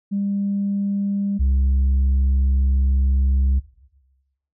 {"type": "tone pair in turn", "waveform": "sine", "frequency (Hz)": [200, 66.74], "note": ["G3", "C2"], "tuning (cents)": [35, 35], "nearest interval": "octave + perfect fifth", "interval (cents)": 1900, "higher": "first", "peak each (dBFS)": [-19, -12], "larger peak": "second", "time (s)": [[0.11, 1.39], [1.39, 3.6]], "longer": "second", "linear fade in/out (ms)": 20, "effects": ["noise-tail reverb RT60 1.0 s tail -18 dB re dry", "tanh soft clip ceiling -14 dBFS"]}